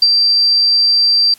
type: tone with ADSR envelope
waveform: sine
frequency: 4699 Hz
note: D8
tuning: in tune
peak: -4 dBFS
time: 0.02-1.34 s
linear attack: 4 ms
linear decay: 44 ms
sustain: -4 dB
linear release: 3 ms
effects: white hiss -45 dBFS RMS until 1.38 s + MP3 64 kbps